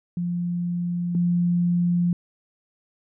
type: tone pair in turn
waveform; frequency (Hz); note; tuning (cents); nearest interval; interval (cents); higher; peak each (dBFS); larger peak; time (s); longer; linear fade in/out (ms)
sine; 174.61 / 174.61; F3 / F3; 0 / 0; unison; 0; neither; -23 / -18; second; 0.17-1.15 / 1.15-2.13; neither; 2
effects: none